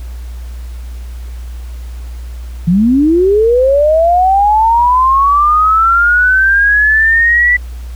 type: linear sweep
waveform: sine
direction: up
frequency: 162.5 to 1975.5 Hz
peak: -6 dBFS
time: 2.67-7.57 s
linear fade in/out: 10 ms
effects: added 60 Hz sine -22 dBFS peak until 7.95 s + pink hiss -42 dBFS RMS until 7.95 s